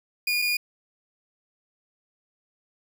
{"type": "tone pair in turn", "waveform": "30% pulse", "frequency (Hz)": [2436, 2436], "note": ["D#7", "D#7"], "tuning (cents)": [-37, -37], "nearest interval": "unison", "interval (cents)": 0, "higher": "neither", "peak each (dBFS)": -20, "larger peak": "neither", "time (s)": [[0.27, 0.42], [0.42, 0.57]], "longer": "neither", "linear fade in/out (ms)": 5, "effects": []}